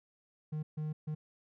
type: tone bursts at uneven times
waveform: triangle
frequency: 153.5 Hz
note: D#3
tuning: 23 cents flat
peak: -32 dBFS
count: 3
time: 0.52-0.63 / 0.77-0.93 / 1.07-1.15 s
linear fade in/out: 10 ms
effects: none